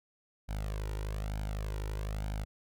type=tone with flanger; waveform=sawtooth; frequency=51.91 Hz; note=G#1; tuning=in tune; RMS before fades=-36 dBFS; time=0.48-2.45 s; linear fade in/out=20 ms; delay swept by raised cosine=1.3 to 2.15 ms; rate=1.1 Hz; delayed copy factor=+0.75; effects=none